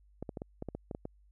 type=clicks; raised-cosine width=2 ms; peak=-25 dBFS; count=10; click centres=0.226 / 0.292 / 0.372 / 0.419 / 0.624 / 0.687 / 0.75 / 0.912 / 0.949 / 1.054 s; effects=added 50 Hz sine -60 dBFS peak until 1.31 s